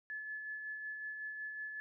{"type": "tone with tremolo", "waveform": "sine", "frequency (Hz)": 1722, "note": "A6", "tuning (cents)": -38, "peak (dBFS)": -39, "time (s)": [0.1, 1.8], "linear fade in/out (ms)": 0, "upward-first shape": "sine", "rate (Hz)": 5.4, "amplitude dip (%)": 35, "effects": []}